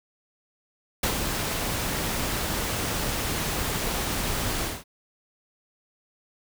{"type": "noise with ADSR envelope", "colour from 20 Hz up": "pink", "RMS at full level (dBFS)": -23, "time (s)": [1.03, 4.84], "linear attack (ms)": 5, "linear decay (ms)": 91, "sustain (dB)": -5, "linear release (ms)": 210, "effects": []}